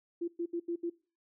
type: tone bursts at uneven times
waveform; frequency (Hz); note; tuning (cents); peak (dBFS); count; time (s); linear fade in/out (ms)
sine; 342; F4; -36; -31; 5; 0.21-0.28 / 0.39-0.46 / 0.53-0.6 / 0.68-0.76 / 0.83-0.9; 10
effects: noise-tail reverb RT60 0.4 s tail -22 dB re dry